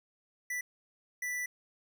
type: tone bursts at uneven times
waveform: square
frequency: 1975.5 Hz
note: B6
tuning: in tune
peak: -34 dBFS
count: 2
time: 0.5-0.61 / 1.22-1.46 s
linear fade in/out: 5 ms
effects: none